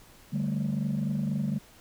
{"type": "chord", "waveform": "sine", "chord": "D suspended fourth", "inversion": "none", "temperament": "equal", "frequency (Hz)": [146.83, 196, 220], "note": ["D3", "G3", "A3"], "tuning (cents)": [0, 0, 0], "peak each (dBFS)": [-29, -29, -30], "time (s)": [0.32, 1.59], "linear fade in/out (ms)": 20, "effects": ["tanh soft clip ceiling -22 dBFS", "pink hiss -55 dBFS RMS until 1.8 s"]}